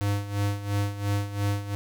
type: tone with tremolo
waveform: square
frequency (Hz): 101.4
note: G#2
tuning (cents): -41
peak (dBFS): -23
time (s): 0.01-1.75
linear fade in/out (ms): 0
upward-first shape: sine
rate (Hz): 2.9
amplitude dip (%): 75
effects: none